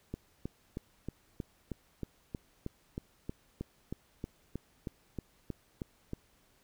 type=click train; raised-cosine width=3 ms; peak=-24 dBFS; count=20; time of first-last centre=0.14-6.134 s; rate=3.17 Hz; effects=pink hiss -68 dBFS RMS until 6.63 s